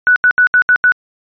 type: tone bursts at uneven times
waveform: sine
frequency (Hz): 1480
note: F#6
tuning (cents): 0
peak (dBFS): -6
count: 6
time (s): 0.07-0.16 / 0.24-0.31 / 0.38-0.47 / 0.54-0.62 / 0.69-0.76 / 0.84-0.92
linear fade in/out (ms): 0
effects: resampled to 11025 Hz